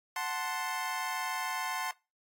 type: chord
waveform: 25% pulse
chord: F# diminished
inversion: none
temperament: equal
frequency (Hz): 740 / 880 / 1046.5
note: F#5 / A5 / C6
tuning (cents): 0 / 0 / 0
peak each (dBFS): -35 / -34 / -32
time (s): 0.16-1.91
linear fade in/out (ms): 2
effects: noise-tail reverb RT60 0.3 s tail -25 dB re dry + AAC 64 kbps